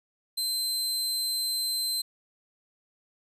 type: tone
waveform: sawtooth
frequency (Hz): 4100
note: C8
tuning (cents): -36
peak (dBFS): -24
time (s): 0.37-2.02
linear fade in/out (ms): 10
effects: resampled to 32000 Hz + 10-bit